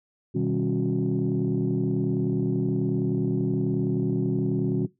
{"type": "tone cluster", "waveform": "sine", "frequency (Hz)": [125.2, 155.8, 194.6, 273.4, 366.3], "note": ["B2", "D#3", "G3", "C#4", "F#4"], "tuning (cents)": [24, 3, -12, -24, -17], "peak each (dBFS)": -28, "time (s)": [0.34, 4.87], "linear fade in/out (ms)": 20, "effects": ["noise-tail reverb RT60 0.2 s tail -20 dB re dry", "tanh soft clip ceiling -15 dBFS"]}